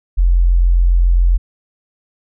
sine tone, 43.65 Hz, F1, in tune, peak -8 dBFS, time 0.17-1.38 s, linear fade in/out 20 ms, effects none

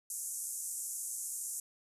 pink band-pass noise, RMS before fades -40 dBFS, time 0.1-1.6 s, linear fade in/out 2 ms, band 6700 to 12000 Hz, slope 48 dB/octave, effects resampled to 32000 Hz

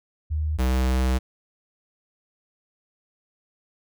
sine / square tone pair in turn, 76.9 / 64.3 Hz, D#2 / C2, -20 / -30 cents, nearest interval minor third, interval 310 cents, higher first, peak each -22 / -20 dBFS, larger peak second, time 0.3-0.58 / 0.58-1.19 s, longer second, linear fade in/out 20 ms, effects none

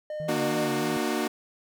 triangle tone, 608 Hz, D#5, 40 cents flat, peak -29 dBFS, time 0.1-0.69 s, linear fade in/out 2 ms
triangle tone with vibrato, 151.3 Hz, D#3, 48 cents flat, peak -33 dBFS, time 0.2-0.97 s, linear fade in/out 0 ms, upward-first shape sine, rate 3.3 Hz, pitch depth 110 cents each way
sawtooth chord, Bb augmented, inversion none, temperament equal with one note detuned, 233.1 / 300.9 / 370 Hz, Bb3 / D4 / F#4, 0 / +42 / 0 cents, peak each -26 dBFS, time 0.28-1.28 s, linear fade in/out 10 ms
effects none

